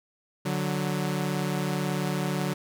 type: tone pair together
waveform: sawtooth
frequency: 146.83 / 185 Hz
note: D3 / F#3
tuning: 0 / 0 cents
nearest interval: major third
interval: 400 cents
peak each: -25 dBFS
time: 0.45-2.54 s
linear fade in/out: 10 ms
effects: none